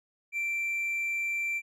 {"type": "tone with hard clipping", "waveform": "sine", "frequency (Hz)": 2349, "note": "D7", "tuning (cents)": 0, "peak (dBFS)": -29, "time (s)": [0.32, 1.62], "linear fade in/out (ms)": 50, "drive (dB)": 2, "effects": []}